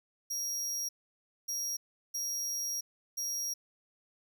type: tone bursts at uneven times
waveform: 40% pulse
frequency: 5650 Hz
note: F8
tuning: 19 cents sharp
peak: -32 dBFS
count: 4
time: 0.3-0.89 / 1.48-1.77 / 2.14-2.81 / 3.17-3.54 s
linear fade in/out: 10 ms
effects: none